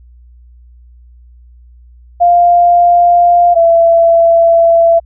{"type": "tone pair in turn", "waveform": "sine", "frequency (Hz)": [698.5, 670.5], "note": ["F5", "E5"], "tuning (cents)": [0, 29], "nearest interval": "minor second", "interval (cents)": 71, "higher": "first", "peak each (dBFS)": -4, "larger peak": "neither", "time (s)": [[2.2, 3.55], [3.55, 5]], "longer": "second", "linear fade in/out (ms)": 20, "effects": ["added 60 Hz sine -37 dBFS peak until 5.05 s"]}